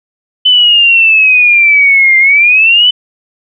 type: exponential two-way sweep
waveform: sine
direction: down then up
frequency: 3032 to 2093 to 3032 Hz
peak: -3 dBFS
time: 0.45-2.91 s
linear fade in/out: 10 ms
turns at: 2.18 s
effects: none